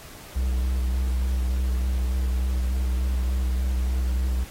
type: tone with vibrato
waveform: triangle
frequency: 63.2 Hz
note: B1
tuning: 41 cents sharp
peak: -19 dBFS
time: 0.35-4.45 s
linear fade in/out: 20 ms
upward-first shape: square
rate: 3.4 Hz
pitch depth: 18 cents each way
effects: pink hiss -44 dBFS RMS until 4.5 s + AAC 48 kbps